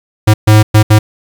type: tone bursts at uneven times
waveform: square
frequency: 107.2 Hz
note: A2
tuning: 45 cents flat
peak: -3 dBFS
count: 4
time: 0.27-0.34 / 0.47-0.63 / 0.74-0.83 / 0.9-0.99 s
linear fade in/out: 10 ms
effects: 7-bit

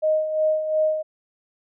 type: tone with tremolo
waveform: sine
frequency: 622.3 Hz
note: D#5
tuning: in tune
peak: -16 dBFS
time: 0.02-1.03 s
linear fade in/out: 20 ms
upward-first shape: sine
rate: 2.8 Hz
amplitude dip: 60%
effects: none

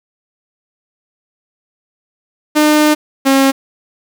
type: tone pair in turn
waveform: sawtooth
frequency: 302.6 / 270.6 Hz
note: D#4 / C#4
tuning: -48 / -42 cents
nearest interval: major second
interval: 194 cents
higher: first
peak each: -4 dBFS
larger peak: neither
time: 2.55-2.95 / 3.25-3.52 s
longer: first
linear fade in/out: 20 ms
effects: 7-bit

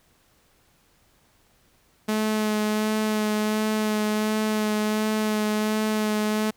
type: tone with vibrato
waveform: sawtooth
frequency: 214.3 Hz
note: A3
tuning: 45 cents flat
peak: -18 dBFS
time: 2.08-6.51 s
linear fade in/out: 10 ms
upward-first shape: sine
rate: 1.4 Hz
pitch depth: 15 cents each way
effects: pink hiss -62 dBFS RMS until 6.56 s

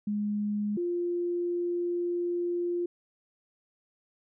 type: tone pair in turn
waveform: sine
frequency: 207.7 / 349.3 Hz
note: G#3 / F4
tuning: 0 / 0 cents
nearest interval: major sixth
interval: 900 cents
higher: second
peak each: -27 dBFS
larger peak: neither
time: 0.07-0.77 / 0.77-2.86 s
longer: second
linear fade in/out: 5 ms
effects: none

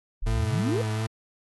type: exponential sweep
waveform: sine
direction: up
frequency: 30.87 to 521 Hz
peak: -24 dBFS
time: 0.22-0.82 s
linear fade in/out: 10 ms
type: tone with vibrato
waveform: 40% pulse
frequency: 110 Hz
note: A2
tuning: in tune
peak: -25 dBFS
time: 0.26-1.07 s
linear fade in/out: 10 ms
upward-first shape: sine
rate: 2.7 Hz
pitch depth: 34 cents each way
effects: AAC 32 kbps

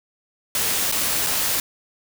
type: noise with dropouts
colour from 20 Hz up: white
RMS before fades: -22 dBFS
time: 0.55-1.6 s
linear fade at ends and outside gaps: 1 ms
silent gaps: 0.915-0.923 / 1.265-1.269 s
effects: none

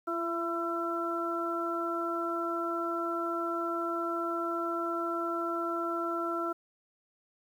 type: harmonic tone with a mistuned harmonic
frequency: 335.7 Hz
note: E4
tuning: 32 cents sharp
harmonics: 1 / 2 / 3 / 4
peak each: -34 / -37 / -44 / -33 dBFS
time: 0.07-6.53 s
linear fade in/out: 10 ms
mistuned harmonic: 1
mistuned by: +19 cents
effects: 10-bit

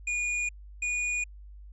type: tone pair in turn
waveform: square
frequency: 2442 / 2452 Hz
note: D#7 / D#7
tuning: -33 / -26 cents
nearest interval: unison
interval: 7 cents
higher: second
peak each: -28 dBFS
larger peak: neither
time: 0.07-0.49 / 0.82-1.24 s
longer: neither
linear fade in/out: 5 ms
effects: added 50 Hz sine -44 dBFS peak until 1.72 s + resampled to 22050 Hz

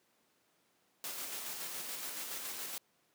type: noise with tremolo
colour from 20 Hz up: white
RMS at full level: -41 dBFS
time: 1.04-2.78 s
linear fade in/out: 0 ms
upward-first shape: square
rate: 7.1 Hz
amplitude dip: 25%
effects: pink hiss -73 dBFS RMS until 3.14 s + high-pass 200 Hz 12 dB/octave

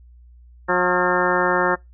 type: harmonic tone with a mistuned harmonic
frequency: 180 Hz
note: F#3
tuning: 47 cents flat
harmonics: 1 / 2 / 3 / 4 / 5 / 6 / 7 / 8 / 9 / 10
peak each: -29 / -23 / -23 / -28 / -24 / -25 / -28 / -25 / -26 / -27 dBFS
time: 0.68-1.76 s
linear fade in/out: 20 ms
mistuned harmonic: 8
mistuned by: -62 cents
effects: noise-tail reverb RT60 0.2 s tail -26 dB re dry + added 60 Hz sine -44 dBFS peak until 1.93 s

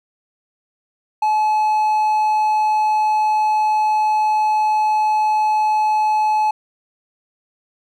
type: tone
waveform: triangle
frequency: 857 Hz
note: A5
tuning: 46 cents flat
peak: -12 dBFS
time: 1.22-6.51 s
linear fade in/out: 5 ms
effects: none

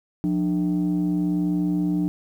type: tone pair together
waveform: sine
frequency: 177.7 / 298.9 Hz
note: F3 / D4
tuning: +30 / +31 cents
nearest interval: major sixth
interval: 901 cents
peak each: -21 dBFS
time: 0.24-2.08 s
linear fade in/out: 0 ms
effects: tanh soft clip ceiling -16 dBFS + 9-bit

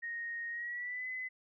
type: tone with pitch glide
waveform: sine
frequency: 1864.7 to 2022 Hz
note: A#6 to B6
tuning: 0 to +40 cents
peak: -37 dBFS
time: 0.02-1.29 s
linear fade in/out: 20 ms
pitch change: +140 cents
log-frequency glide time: 0.5-1.07 s
effects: none

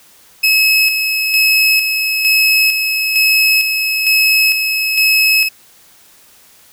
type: tone with tremolo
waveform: 30% pulse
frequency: 2577 Hz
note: E7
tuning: 40 cents flat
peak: -6 dBFS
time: 0.43-5.49 s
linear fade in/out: 10 ms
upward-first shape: square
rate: 1.1 Hz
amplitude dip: 45%
effects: white hiss -46 dBFS RMS until 6.72 s

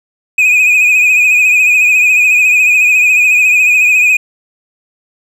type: tone with vibrato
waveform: triangle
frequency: 2489 Hz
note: D#7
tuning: in tune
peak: -4 dBFS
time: 0.38-4.17 s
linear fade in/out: 5 ms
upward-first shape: triangle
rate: 14 Hz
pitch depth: 61 cents each way
effects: none

